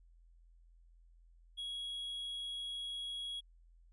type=tone; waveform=triangle; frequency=3322 Hz; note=G#7; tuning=in tune; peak=-38 dBFS; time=1.57-3.41 s; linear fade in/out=20 ms; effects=added 42 Hz sine -60 dBFS peak until 3.92 s + resampled to 24000 Hz